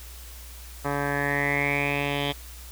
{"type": "tone with low-pass filter sweep", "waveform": "10% pulse", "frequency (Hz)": 142.5, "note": "C#3", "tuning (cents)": 48, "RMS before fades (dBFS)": -26, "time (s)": [0.84, 2.33], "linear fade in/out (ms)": 20, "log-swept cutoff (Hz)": [1400, 3200], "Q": 8.5, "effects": ["added 60 Hz sine -41 dBFS peak until 2.71 s", "white hiss -46 dBFS RMS until 2.71 s"]}